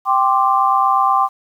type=chord; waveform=sine; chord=G suspended fourth; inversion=none; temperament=equal; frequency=784 / 1046.5 / 1174.7 Hz; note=G5 / C6 / D6; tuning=0 / 0 / 0 cents; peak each=-16 dBFS; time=0.05-1.29 s; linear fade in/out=50 ms; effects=8-bit